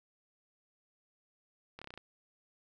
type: slowing click train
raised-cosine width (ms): 0.3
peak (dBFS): -30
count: 7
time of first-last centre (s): 1.79-1.976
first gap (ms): 26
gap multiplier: 1.07
effects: none